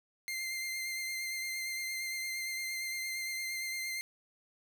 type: tone with vibrato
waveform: sawtooth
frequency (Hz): 2093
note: C7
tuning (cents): 0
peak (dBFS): -32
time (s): 0.28-4.01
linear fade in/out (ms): 0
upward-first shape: triangle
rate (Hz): 8.7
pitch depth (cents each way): 22
effects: none